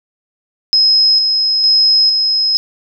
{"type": "tone with tremolo", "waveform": "sine", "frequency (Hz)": 5120, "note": "D#8", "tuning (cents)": 49, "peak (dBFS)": -7, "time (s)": [0.73, 2.57], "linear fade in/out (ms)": 0, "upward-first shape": "square", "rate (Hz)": 1.1, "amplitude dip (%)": 35, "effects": []}